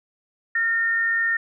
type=tone pair together; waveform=sine; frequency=1396.9 / 1825.3 Hz; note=F6 / A#6; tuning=0 / -37 cents; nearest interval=perfect fourth; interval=463 cents; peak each=-31 / -19 dBFS; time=0.55-1.37 s; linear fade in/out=5 ms; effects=none